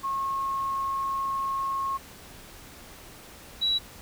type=tone pair in turn; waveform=sine; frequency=1086 / 3906 Hz; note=C#6 / B7; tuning=-36 / -20 cents; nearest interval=octave + minor seventh; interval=2216 cents; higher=second; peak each=-26 / -22 dBFS; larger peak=second; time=0.03-1.98 / 3.61-3.79 s; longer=first; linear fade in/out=20 ms; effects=pink hiss -47 dBFS RMS until 4.01 s